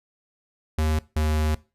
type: tone pair in turn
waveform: square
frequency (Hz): 77.78 / 77.02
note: D#2 / D#2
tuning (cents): 0 / -17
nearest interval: unison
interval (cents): 17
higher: first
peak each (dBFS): -21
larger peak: neither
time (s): 0.78-0.99 / 1.16-1.55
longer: second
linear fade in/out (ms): 5
effects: noise-tail reverb RT60 0.3 s tail -20 dB re dry + resampled to 32000 Hz